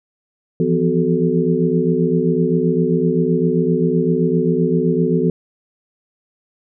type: tone cluster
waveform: sine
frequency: 164.7 / 172.4 / 251.2 / 373.3 / 437.8 Hz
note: E3 / F3 / B3 / F#4 / A4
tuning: -1 / -22 / +30 / +15 / -9 cents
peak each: -20 dBFS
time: 0.6-5.3 s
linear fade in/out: 2 ms
effects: none